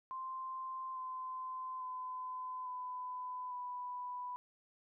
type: tone with pitch steps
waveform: sine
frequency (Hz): 1044 / 1030.2 / 1016.6 / 1003.2 / 990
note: C6 / C6 / B5 / B5 / B5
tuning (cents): -4 / -27 / +50 / +27 / +4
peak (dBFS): -40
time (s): 0.11-4.36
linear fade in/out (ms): 0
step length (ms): 850
effects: none